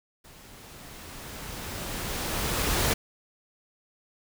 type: noise with level ramp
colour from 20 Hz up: pink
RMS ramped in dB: -51 to -24 dBFS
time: 0.24-2.94 s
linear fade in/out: 10 ms
effects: none